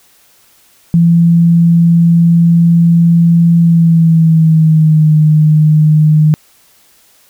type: tone with pitch glide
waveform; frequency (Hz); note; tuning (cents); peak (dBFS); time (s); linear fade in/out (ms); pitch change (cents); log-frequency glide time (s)
sine; 168.7 to 153.81; E3 to D#3; +40 to -20; -4; 0.94-6.34; 0; -160; 3.59-5.13
effects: white hiss -48 dBFS RMS until 7.29 s